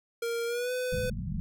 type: tone with pitch glide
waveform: square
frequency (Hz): 466.2 to 502.6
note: A#4 to B4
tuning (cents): 0 to +30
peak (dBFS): -30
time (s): 0.22-1.1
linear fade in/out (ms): 5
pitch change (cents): +130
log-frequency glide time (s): 0.46-0.72
type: low-pass noise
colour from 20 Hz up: white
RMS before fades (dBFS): -34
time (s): 0.92-1.4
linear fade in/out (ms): 0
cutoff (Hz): 220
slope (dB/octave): 96
effects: none